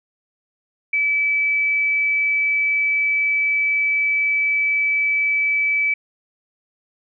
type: tone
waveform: sine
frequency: 2302 Hz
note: D7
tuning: 35 cents flat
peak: -16 dBFS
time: 0.93-5.94 s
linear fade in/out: 5 ms
effects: none